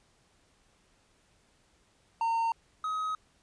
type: tone pair in turn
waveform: triangle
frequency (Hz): 914 / 1266.7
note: A#5 / D#6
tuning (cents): -34 / +31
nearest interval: tritone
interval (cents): 565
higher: second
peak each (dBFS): -24 / -28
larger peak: first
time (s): 2.21-2.52 / 2.84-3.15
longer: neither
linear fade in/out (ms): 2
effects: pink hiss -67 dBFS RMS until 3.42 s + resampled to 22050 Hz